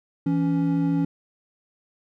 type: tone pair together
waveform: triangle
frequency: 166.49 / 280 Hz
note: E3 / C#4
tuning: +18 / +18 cents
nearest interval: major sixth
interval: 900 cents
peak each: -21 / -20 dBFS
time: 0.26-1.05 s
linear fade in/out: 5 ms
effects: none